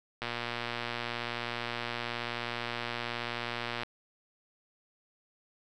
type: click train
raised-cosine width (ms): 0.3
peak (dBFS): -18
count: 431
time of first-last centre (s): 0.22-3.833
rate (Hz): 119
effects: none